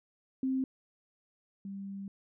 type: tone pair in turn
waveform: sine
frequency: 262.8 / 196.88 Hz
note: C4 / G3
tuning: +8 / +8 cents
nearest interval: perfect fourth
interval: 500 cents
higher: first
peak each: -28 / -38 dBFS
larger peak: first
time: 0.43-0.64 / 1.65-2.08 s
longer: second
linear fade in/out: 2 ms
effects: none